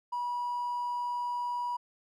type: tone with hard clipping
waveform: triangle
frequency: 971 Hz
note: B5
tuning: 30 cents flat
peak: -31 dBFS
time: 0.12-1.77 s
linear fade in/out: 10 ms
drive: 4 dB
effects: none